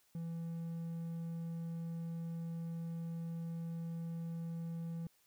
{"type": "tone", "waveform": "triangle", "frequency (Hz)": 166.5, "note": "E3", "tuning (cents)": 18, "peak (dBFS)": -37, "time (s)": [0.15, 5.07], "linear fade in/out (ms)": 2, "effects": ["white hiss -72 dBFS RMS until 5.26 s"]}